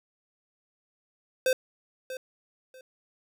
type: tone with echo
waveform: square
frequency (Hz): 517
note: C5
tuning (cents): -21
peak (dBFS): -22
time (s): 1.46-1.53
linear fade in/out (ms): 2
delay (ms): 640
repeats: 2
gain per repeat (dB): -13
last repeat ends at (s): 2.81
effects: none